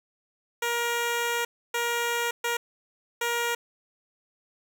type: tone bursts at uneven times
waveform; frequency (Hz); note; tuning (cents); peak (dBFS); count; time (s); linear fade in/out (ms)
10% pulse; 472.6; A#4; +24; -17; 4; 0.62-1.45 / 1.74-2.31 / 2.44-2.57 / 3.21-3.55; 5
effects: none